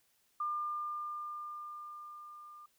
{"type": "tone with level ramp", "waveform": "sine", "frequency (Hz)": 1200, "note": "D6", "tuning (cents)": 37, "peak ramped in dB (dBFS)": [-32, -50], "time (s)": [0.4, 2.66], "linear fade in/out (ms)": 5, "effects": ["white hiss -73 dBFS RMS until 2.78 s"]}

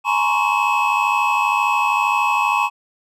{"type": "tone cluster", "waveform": "triangle", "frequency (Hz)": [841, 941, 1043, 1116, 2578], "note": ["G#5", "A#5", "C6", "C#6", "E7"], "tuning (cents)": [22, 16, -6, 11, -39], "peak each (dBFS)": -20, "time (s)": [0.04, 2.7], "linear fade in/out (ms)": 50, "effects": []}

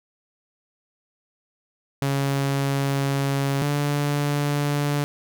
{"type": "tone pair in turn", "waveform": "sawtooth", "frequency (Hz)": [138.59, 144.83], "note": ["C#3", "D3"], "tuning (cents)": [0, -24], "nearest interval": "minor second", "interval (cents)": 76, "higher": "second", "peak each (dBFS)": -17, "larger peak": "neither", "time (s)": [[2.02, 3.62], [3.62, 5.04]], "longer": "first", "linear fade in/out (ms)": 0, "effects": []}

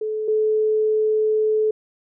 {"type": "tone pair in turn", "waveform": "sine", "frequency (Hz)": [432, 432], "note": ["A4", "A4"], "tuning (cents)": [-32, -32], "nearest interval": "unison", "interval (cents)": 0, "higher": "neither", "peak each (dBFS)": [-22, -16], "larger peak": "second", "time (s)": [[0.01, 0.28], [0.28, 1.71]], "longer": "second", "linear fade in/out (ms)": 5, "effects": []}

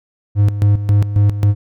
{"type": "tone with tremolo", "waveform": "triangle", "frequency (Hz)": 102.4, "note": "G#2", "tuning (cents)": -24, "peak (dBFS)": -6, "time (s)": [0.35, 1.55], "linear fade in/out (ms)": 50, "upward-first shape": "square", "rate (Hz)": 3.7, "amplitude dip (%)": 70, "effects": []}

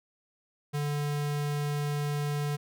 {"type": "tone", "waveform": "square", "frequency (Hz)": 146.2, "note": "D3", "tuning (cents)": -7, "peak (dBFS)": -29, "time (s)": [0.73, 2.57], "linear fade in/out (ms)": 20, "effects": []}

